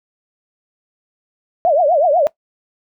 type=tone with vibrato; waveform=sine; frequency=637 Hz; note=D#5; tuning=41 cents sharp; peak=-10 dBFS; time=1.65-2.27 s; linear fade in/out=0 ms; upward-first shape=triangle; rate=8.1 Hz; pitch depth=280 cents each way; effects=noise-tail reverb RT60 0.1 s tail -20 dB re dry